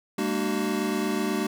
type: tone cluster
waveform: square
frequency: 202.9 / 231.1 / 301.4 / 376.8 Hz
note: G#3 / A#3 / D4 / F#4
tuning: -40 / -15 / +45 / +32 cents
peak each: -31 dBFS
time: 0.18-1.47 s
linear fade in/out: 5 ms
effects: none